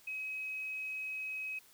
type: tone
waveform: sine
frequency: 2544 Hz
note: D#7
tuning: 38 cents sharp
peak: -37 dBFS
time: 0.07-1.59 s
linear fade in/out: 5 ms
effects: white hiss -62 dBFS RMS until 1.73 s